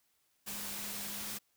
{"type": "tone in noise", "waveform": "sine", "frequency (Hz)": 203.8, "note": "G#3", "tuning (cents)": -32, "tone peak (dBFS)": -51, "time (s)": [0.46, 1.39], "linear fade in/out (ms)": 20, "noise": "white", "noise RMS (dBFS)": -41, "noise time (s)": [0.46, 1.39], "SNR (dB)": -13, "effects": ["white hiss -75 dBFS RMS until 1.56 s"]}